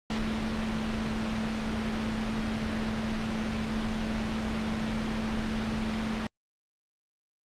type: tone in noise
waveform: sine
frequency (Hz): 220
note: A3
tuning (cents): 0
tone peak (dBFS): -30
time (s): 0.1-6.27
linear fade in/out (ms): 2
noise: pink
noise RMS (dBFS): -33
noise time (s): 0.1-6.27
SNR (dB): 0
effects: low-pass 4000 Hz 12 dB/octave + Opus 48 kbps